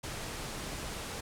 pink low-pass noise, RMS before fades -40 dBFS, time 0.03-1.21 s, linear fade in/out 10 ms, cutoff 11000 Hz, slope 24 dB/octave, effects none

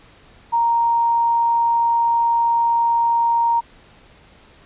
sine tone, 932.3 Hz, A#5, in tune, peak -14 dBFS, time 0.52-3.61 s, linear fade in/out 20 ms, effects pink hiss -49 dBFS RMS until 4.65 s + resampled to 8000 Hz

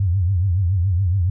sine tone with vibrato, 92.1 Hz, F#2, 7 cents flat, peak -15 dBFS, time 0-1.3 s, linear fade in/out 5 ms, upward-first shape triangle, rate 7.1 Hz, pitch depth 190 cents each way, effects none

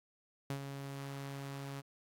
sawtooth tone with ADSR envelope, 138.59 Hz, C#3, in tune, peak -31 dBFS, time 0.5-1.82 s, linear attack 3 ms, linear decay 83 ms, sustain -7 dB, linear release 28 ms, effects AAC 48 kbps

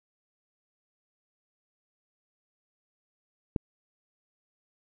click, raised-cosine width 3 ms, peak -14 dBFS, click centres 3.562 s, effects none

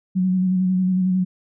sine tone with vibrato, 185 Hz, F#3, in tune, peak -16 dBFS, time 0.15-1.25 s, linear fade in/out 20 ms, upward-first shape square, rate 11 Hz, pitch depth 23 cents each way, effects none

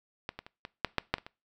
clicks, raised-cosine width 0.3 ms, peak -18 / -23 / -30 / -23 / -10 / -10 / -9 / -26 / -27 dBFS, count 9, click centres 0.291 / 0.39 / 0.465 / 0.651 / 0.847 / 0.983 / 1.14 / 1.183 / 1.265 s, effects noise-tail reverb RT60 0.3 s tail -23 dB re dry

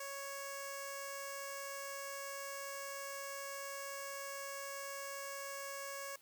5% pulse tone with notch filter, 554.4 Hz, C#5, in tune, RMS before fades -45 dBFS, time 0-6.16 s, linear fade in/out 5 ms, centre 3700 Hz, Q 0.56, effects white hiss -66 dBFS RMS until 6.21 s

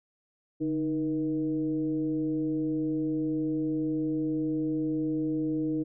sine tone with frequency modulation, 311.1 Hz, D#4, in tune, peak -26 dBFS, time 0.6-5.84 s, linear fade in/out 20 ms, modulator 166 Hz, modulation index 0.57, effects none

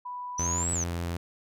sine tone, 987.8 Hz, B5, in tune, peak -34 dBFS, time 0.05-0.64 s, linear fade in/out 10 ms
sine exponential two-way sweep, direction up then down, 5900 to 8000 to 5900 Hz, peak -28 dBFS, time 0.38-0.84 s, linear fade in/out 5 ms, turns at 0.72 s
sawtooth tone with vibrato, 85.8 Hz, F2, 30 cents flat, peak -26 dBFS, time 0.39-1.17 s, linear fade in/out 5 ms, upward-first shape sine, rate 6.7 Hz, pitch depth 10 cents each way
effects none

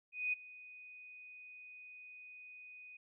sine tone with ADSR envelope, 2489 Hz, D#7, in tune, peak -31 dBFS, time 0.12-2.97 s, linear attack 210 ms, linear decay 13 ms, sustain -20 dB, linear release 6 ms, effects none

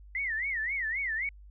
sine tone with vibrato, 1975.5 Hz, B6, in tune, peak -29 dBFS, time 0.15-1.29 s, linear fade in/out 2 ms, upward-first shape sine, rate 3.8 Hz, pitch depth 220 cents each way, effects added 50 Hz sine -48 dBFS peak until 1.5 s

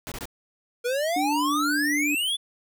pink noise bursts, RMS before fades -35 dBFS, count 3, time 0.07-0.255 s, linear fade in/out 0 ms, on 47 ms, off 22 ms
square exponential sweep, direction up, 470 to 3520 Hz, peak -24 dBFS, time 0.84-2.37 s, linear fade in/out 20 ms
sine tone, 293.7 Hz, D4, in tune, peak -25 dBFS, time 1.16-2.15 s, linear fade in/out 5 ms
effects none

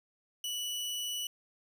sawtooth tone, 2954 Hz, F#7, 3 cents flat, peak -31 dBFS, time 0.44-1.27 s, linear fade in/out 2 ms, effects none

